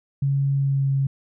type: tone with pitch glide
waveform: sine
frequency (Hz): 138.59 to 136.68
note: C#3 to C#3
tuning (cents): 0 to -24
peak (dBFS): -18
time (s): 0.22-1.07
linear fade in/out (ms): 5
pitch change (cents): -24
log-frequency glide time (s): 0.54-0.91
effects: none